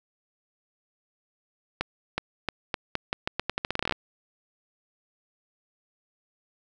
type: accelerating click train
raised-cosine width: 0.3 ms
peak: -10 dBFS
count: 20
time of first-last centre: 1.81-3.923 s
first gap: 370 ms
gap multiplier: 0.83
effects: none